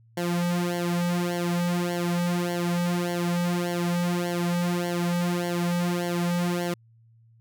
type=tone with flanger; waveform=sawtooth; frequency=174.61 Hz; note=F3; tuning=in tune; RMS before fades=-26 dBFS; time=0.17-6.74 s; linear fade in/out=5 ms; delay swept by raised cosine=0.79 to 2.89 ms; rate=1.7 Hz; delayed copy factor=-0.9; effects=added 114 Hz sine -54 dBFS peak until 7.4 s